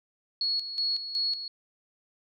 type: tone with tremolo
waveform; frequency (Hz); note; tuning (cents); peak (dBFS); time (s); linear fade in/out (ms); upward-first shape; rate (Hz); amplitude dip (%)
sine; 4348; C#8; -34; -25; 0.41-1.48; 2; square; 2.7; 65
effects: none